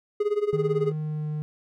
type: tone with tremolo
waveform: triangle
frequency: 415.3 Hz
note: G#4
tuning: in tune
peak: -17 dBFS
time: 0.2-0.92 s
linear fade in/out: 5 ms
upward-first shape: sine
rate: 18 Hz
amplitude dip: 85%
type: tone with pitch glide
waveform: triangle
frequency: 155.56 to 151.83 Hz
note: D#3 to D#3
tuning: 0 to -42 cents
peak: -25 dBFS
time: 0.53-1.42 s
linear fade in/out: 0 ms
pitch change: -42 cents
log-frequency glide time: 0.73-1.27 s
effects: none